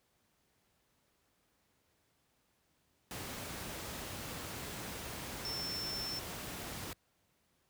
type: tone in noise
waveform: sine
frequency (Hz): 5370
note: E8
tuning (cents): +31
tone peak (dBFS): -38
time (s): 5.45-6.19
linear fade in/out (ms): 0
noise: pink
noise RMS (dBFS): -43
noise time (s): 3.11-6.93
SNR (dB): +2
effects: pink hiss -75 dBFS RMS until 7.69 s + high-pass 60 Hz 12 dB/octave